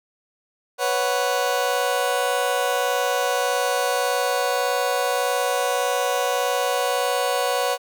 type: chord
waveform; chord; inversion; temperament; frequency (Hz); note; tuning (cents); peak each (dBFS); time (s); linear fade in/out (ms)
30% pulse; B suspended second; none; just; 493.9 / 555.6 / 740.8; B4 / C#5 / F#5; 0 / +4 / +2; -22; 0.78-7.78; 50
effects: none